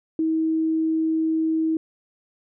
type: tone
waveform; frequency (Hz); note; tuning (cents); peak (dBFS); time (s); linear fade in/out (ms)
sine; 320; D#4; +49; -19; 0.19-1.77; 2
effects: none